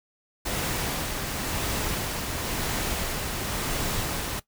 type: noise with tremolo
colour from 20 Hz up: pink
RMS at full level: -28 dBFS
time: 0.45-4.4 s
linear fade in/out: 10 ms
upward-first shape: sine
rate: 0.96 Hz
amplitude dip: 30%
effects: noise-tail reverb RT60 0.1 s tail -17 dB re dry